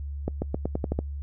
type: accelerating click train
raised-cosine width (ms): 2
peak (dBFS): -13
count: 8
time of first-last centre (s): 0.28-0.99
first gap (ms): 140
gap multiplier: 0.89
effects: noise-tail reverb RT60 0.1 s tail -26 dB re dry + added 71 Hz sine -31 dBFS peak until 1.22 s